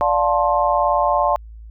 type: chord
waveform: sine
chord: D minor seventh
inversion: none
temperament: just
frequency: 587.3 / 704.8 / 881 / 1057.2 Hz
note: D5 / F5 / A5 / C6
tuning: 0 / +16 / +2 / +18 cents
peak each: -20 dBFS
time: 0.01-1.36 s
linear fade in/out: 0 ms
effects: added 55 Hz sine -35 dBFS peak until 1.7 s